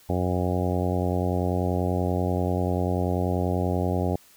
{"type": "harmonic tone", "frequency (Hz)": 90.3, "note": "F#2", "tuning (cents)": -42, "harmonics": [1, 2, 3, 4, 5, 6, 7, 8, 9], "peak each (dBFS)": [-26, -29, -31, -32, -33, -34, -34, -35, -36], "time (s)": [0.09, 4.16], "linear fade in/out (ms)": 5, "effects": ["white hiss -55 dBFS RMS until 4.36 s"]}